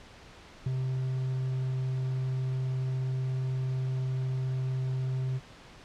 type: tone with ADSR envelope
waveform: triangle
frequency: 130 Hz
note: C3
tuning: 11 cents flat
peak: -23 dBFS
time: 0.66-5.4 s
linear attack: 5 ms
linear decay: 16 ms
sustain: -3 dB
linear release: 34 ms
effects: pink hiss -51 dBFS RMS until 5.84 s + low-pass 5000 Hz 12 dB/octave